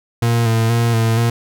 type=tone with vibrato; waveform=40% pulse; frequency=115.1 Hz; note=A#2; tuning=22 cents flat; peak=-12 dBFS; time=0.22-1.3 s; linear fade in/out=5 ms; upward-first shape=square; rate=2.1 Hz; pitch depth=30 cents each way; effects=none